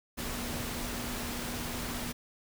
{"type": "tone in noise", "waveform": "sine", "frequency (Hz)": 241.5, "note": "B3", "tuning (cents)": -39, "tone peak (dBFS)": -41, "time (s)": [0.17, 2.13], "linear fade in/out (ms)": 20, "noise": "pink", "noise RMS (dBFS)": -37, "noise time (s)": [0.17, 2.13], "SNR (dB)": -7, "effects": []}